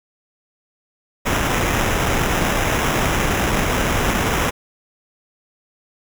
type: noise with sample-and-hold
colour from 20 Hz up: pink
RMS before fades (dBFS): -19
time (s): 1.25-4.51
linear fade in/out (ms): 20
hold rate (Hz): 4410
effects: none